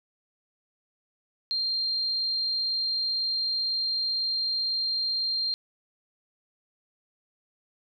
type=tone; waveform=sine; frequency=4186 Hz; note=C8; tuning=in tune; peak=-25 dBFS; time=1.51-5.54 s; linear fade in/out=0 ms; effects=none

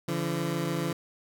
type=tone pair together; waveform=20% pulse; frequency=143.14 / 170 Hz; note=D3 / F3; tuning=-44 / -46 cents; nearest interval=minor third; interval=298 cents; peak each=-27 / -25 dBFS; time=0.08-0.93 s; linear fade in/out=5 ms; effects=none

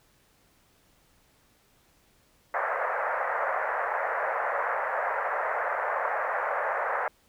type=band-pass noise; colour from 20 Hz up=pink; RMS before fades=-29 dBFS; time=2.54-7.08 s; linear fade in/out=2 ms; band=520 to 1900 Hz; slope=48 dB/octave; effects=pink hiss -64 dBFS RMS until 7.28 s

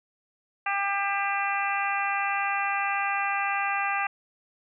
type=harmonic tone with a mistuned harmonic; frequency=398.5 Hz; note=G4; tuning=28 cents sharp; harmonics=2 / 3 / 4 / 5 / 6 / 7; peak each=-29 / -31 / -32 / -33 / -34 / -34 dBFS; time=0.66-4.07 s; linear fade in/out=5 ms; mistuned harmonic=7; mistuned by=-57 cents; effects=none

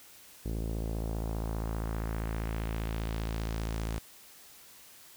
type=tone with low-pass filter sweep; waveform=sawtooth; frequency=55.1 Hz; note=A1; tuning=3 cents sharp; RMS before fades=-34 dBFS; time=0.45-3.99 s; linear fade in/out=10 ms; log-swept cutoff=390 to 9200 Hz; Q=1.2; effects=white hiss -54 dBFS RMS until 5.16 s

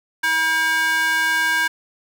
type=tone with high-pass filter; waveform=square; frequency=320.8 Hz; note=E4; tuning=47 cents flat; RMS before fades=-19 dBFS; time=0.23-1.68 s; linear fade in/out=10 ms; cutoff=1400 Hz; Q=6.2; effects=none

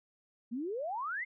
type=exponential sweep; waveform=sine; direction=up; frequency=220.7 to 2159 Hz; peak=-34 dBFS; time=0.51-1.25 s; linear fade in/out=20 ms; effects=none

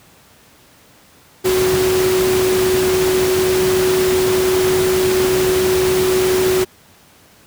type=tone in noise; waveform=sine; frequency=371.9 Hz; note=F#4; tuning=9 cents sharp; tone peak=-13 dBFS; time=1.44-6.65 s; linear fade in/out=20 ms; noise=pink; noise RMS=-21 dBFS; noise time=1.44-6.65 s; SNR=+5 dB; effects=pink hiss -48 dBFS RMS until 7.46 s + high-pass 80 Hz 12 dB/octave

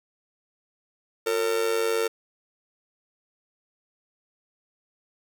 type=tone with amplitude modulation; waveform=45% pulse; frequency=453.8 Hz; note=A#4; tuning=47 cents flat; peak=-19 dBFS; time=1.26-2.08 s; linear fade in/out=10 ms; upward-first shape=sine; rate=99.5 Hz; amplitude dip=80%; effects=none

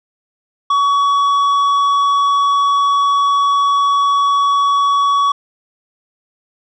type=tone with tanh clipping; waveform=triangle; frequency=1128 Hz; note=C#6; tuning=30 cents sharp; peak=-12 dBFS; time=0.7-5.32 s; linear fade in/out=5 ms; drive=11 dB; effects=none

